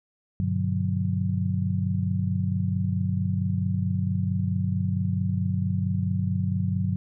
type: chord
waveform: sine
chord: G major seventh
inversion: none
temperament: just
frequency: 98 / 122.5 / 147 / 183.75 Hz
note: G2 / B2 / D3 / F#3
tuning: 0 / -14 / +2 / -12 cents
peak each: -26 / -32 / -31 / -27 dBFS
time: 0.4-6.96 s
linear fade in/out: 0 ms
effects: none